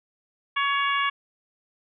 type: harmonic tone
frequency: 561 Hz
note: C#5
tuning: 21 cents sharp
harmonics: 2 / 3 / 4 / 5 / 6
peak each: -24 / -28 / -29 / -31 / -35 dBFS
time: 0.56-1.1 s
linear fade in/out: 10 ms
effects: none